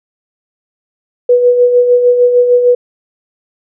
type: tone with tremolo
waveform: sine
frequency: 490.1 Hz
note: B4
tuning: 13 cents flat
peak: -3 dBFS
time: 1.29-2.75 s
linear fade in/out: 5 ms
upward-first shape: sine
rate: 6.6 Hz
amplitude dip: 50%
effects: none

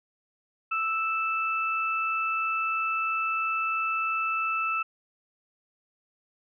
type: tone pair together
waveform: sine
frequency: 1318.5 / 2637 Hz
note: E6 / E7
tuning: 0 / 0 cents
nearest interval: octave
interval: 1200 cents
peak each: -27 / -29 dBFS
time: 0.71-4.83 s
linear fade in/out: 10 ms
effects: none

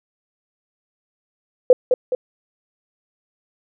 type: tone with echo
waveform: sine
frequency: 504 Hz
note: B4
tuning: 35 cents sharp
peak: -5 dBFS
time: 1.7-1.73 s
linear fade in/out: 2 ms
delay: 210 ms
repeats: 2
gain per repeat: -6 dB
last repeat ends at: 2.15 s
effects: none

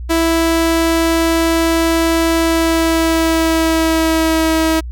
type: tone with pitch glide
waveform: sawtooth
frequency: 329.6 to 321.5 Hz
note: E4 to E4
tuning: 0 to -43 cents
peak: -8 dBFS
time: 0.09-4.81 s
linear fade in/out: 20 ms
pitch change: -43 cents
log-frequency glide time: 2.37-4.52 s
effects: added 60 Hz sine -23 dBFS peak until 4.91 s

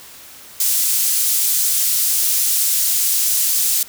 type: high-pass noise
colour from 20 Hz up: pink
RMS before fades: -17 dBFS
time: 0.6-3.83 s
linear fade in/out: 2 ms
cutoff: 7400 Hz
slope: 12 dB/octave
effects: white hiss -40 dBFS RMS until 3.88 s

